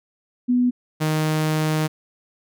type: tone pair in turn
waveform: sine / sawtooth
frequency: 246.9 / 155.54 Hz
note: B3 / D#3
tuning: 0 / 0 cents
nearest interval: minor sixth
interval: 800 cents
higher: first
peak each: -15 dBFS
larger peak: neither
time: 0.48-0.71 / 1-1.88 s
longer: second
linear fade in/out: 20 ms
effects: none